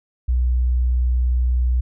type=tone; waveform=sine; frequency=61.74 Hz; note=B1; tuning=in tune; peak=-15 dBFS; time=0.28-1.81 s; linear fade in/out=10 ms; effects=none